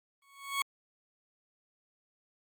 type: tone with exponential growth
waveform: 20% pulse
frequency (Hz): 1108.7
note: C#6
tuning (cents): 0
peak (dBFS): -22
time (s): 0.22-0.62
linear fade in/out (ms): 2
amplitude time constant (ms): 86
effects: Opus 24 kbps